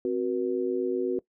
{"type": "tone with amplitude modulation", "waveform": "sine", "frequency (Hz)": 370, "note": "F#4", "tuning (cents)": 0, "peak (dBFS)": -20, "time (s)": [0.05, 1.19], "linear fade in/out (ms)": 2, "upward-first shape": "sine", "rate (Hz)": 108, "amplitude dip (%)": 100, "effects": ["noise-tail reverb RT60 0.1 s tail -20 dB re dry"]}